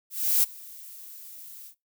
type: noise with ADSR envelope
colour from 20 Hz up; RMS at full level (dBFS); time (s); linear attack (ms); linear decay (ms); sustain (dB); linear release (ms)
violet; -20; 0.1-1.75; 330; 18; -24; 92
effects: noise-tail reverb RT60 0.2 s tail -21 dB re dry